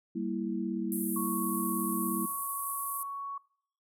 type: chord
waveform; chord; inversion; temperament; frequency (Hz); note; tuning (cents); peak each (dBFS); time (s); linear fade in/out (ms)
sine; E diminished; first; equal; 196 / 233.1 / 329.6; G3 / Bb3 / E4; 0 / 0 / 0; -35; 0.15-2.26; 10
type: band-pass noise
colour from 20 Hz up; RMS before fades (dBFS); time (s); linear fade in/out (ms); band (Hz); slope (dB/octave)
pink; -38; 0.92-3.03; 0; 10000 to 13000; 48
type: tone with pitch glide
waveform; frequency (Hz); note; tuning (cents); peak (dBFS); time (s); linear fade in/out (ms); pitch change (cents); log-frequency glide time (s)
sine; 1108.7 to 1115.1; C#6 to C#6; 0 to +10; -35; 1.16-3.38; 5; +10; 1.27-2.78
effects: noise-tail reverb RT60 0.6 s tail -22 dB re dry